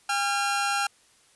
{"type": "tone pair together", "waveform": "sawtooth", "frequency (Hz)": [808, 1376.9], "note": ["G#5", "F6"], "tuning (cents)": [-48, -25], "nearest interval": "major sixth", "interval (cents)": 923, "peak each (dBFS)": -23, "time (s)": [0.09, 0.87], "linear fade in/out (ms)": 5, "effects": ["white hiss -60 dBFS RMS until 1.35 s", "resampled to 24000 Hz"]}